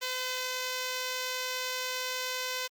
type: tone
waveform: 5% pulse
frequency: 509 Hz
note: C5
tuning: 48 cents flat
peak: -20 dBFS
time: 0.01-2.68 s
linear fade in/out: 20 ms
effects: Opus 24 kbps